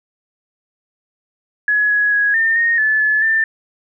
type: tone with pitch steps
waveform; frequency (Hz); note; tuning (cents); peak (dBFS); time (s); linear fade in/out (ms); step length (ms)
sine; 1688 / 1676 / 1664 / 1809 / 1854 / 1735 / 1721 / 1784; G#6 / G#6 / G#6 / A6 / A#6 / A6 / A6 / A6; +28 / +15 / +3 / +48 / -10 / -25 / -39 / +23; -12; 1.68-3.44; 2; 220
effects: none